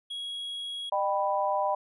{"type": "tone", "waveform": "triangle", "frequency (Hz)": 3316, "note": "G#7", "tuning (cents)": -3, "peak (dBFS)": -32, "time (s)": [0.1, 0.9], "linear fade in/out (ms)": 10}
{"type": "chord", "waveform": "sine", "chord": "Eb augmented", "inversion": "none", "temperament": "equal with one note detuned", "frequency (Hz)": [606.3, 784, 987.8], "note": ["Eb5", "G5", "B5"], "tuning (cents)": [-45, 0, 0], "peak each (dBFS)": -29, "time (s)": [0.92, 1.75], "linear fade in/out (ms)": 5}
{"effects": ["resampled to 24000 Hz"]}